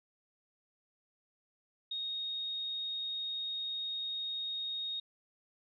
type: tone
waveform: sine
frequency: 3729 Hz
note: A#7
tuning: in tune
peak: -35 dBFS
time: 1.91-5 s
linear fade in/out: 5 ms
effects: none